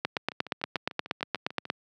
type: two click trains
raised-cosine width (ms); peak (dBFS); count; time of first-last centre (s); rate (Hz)
0.3; -24 / -10; 11 / 15; 0.17-1.654 / 0.05-1.701; 6.74 / 8.48
effects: high-pass 150 Hz 12 dB/octave